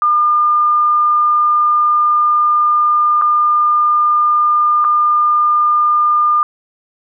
sine tone with dropouts, 1206 Hz, D6, 46 cents sharp, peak -9 dBFS, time 0.02-6.43 s, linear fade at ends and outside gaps 1 ms, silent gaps 3.214-3.22 / 4.843-4.848 s, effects none

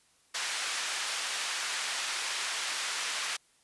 pink band-pass noise, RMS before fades -34 dBFS, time 0.34-3.37 s, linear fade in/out 10 ms, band 1400 to 8500 Hz, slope 12 dB/octave, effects white hiss -66 dBFS RMS until 3.63 s + resampled to 24000 Hz

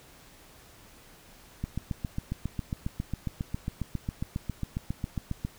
click train, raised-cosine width 5 ms, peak -18 dBFS, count 29, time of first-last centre 1.64-5.45 s, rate 7.35 Hz, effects pink hiss -54 dBFS RMS until 5.58 s

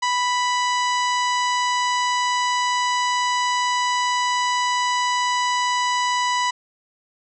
harmonic tone with a mistuned harmonic, 987.8 Hz, B5, in tune, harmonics 1 / 2 / 3 / 4 / 5 / 6 / 7 / 8, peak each -20 / -26 / -30 / -32 / -34 / -36 / -37 / -38 dBFS, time 0.02-6.51 s, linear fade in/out 10 ms, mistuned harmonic 7, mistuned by -29 cents, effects none

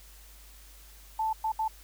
sine tone bursts at uneven times, 880 Hz, A5, in tune, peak -26 dBFS, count 3, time 1.19-1.33 / 1.44-1.52 / 1.59-1.68 s, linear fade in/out 5 ms, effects added 50 Hz sine -51 dBFS peak until 1.83 s + white hiss -55 dBFS RMS until 1.83 s

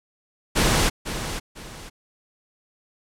pink noise with echo, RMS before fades -19 dBFS, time 0.55-0.9 s, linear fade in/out 20 ms, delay 500 ms, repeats 2, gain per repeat -10 dB, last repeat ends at 1.9 s, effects low-pass 10000 Hz 12 dB/octave

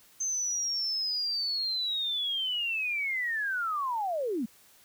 sine linear sweep, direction down, 6290 to 201.4 Hz, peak -28 dBFS, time 0.2-4.46 s, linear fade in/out 10 ms, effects white hiss -59 dBFS RMS until 4.84 s

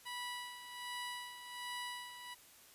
15% pulse tone with tremolo, 980 Hz, B5, 14 cents flat, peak -34 dBFS, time 0.05-2.35 s, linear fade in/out 20 ms, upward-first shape sine, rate 1.3 Hz, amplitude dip 65%, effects white hiss -61 dBFS RMS until 2.74 s + resampled to 32000 Hz

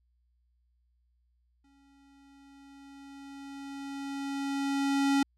square tone with exponential growth, 277.2 Hz, C#4, in tune, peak -23 dBFS, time 1.64-5.23 s, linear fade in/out 5 ms, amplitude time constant 780 ms, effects added 60 Hz sine -68 dBFS peak until 5.37 s + low-pass 8000 Hz 12 dB/octave

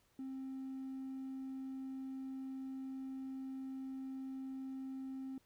triangle tone, 265.1 Hz, C4, 23 cents sharp, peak -39 dBFS, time 0.19-5.38 s, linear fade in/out 2 ms, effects tanh soft clip ceiling -37 dBFS + pink hiss -74 dBFS RMS until 5.45 s

